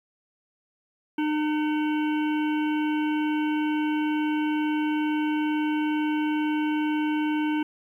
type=harmonic tone with a mistuned harmonic; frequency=303.7 Hz; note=D#4; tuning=42 cents flat; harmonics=1 / 3 / 5 / 7 / 9 / 10; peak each=-23 / -33 / -37 / -40 / -42 / -43 dBFS; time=1.18-7.63 s; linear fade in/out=5 ms; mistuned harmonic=7; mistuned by=+91 cents; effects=10-bit